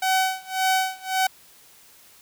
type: tone with tremolo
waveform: sawtooth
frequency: 756 Hz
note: F#5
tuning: 37 cents sharp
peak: -14 dBFS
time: 0.02-1.27 s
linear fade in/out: 5 ms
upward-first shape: sine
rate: 1.8 Hz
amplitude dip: 95%
effects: white hiss -52 dBFS RMS until 2.21 s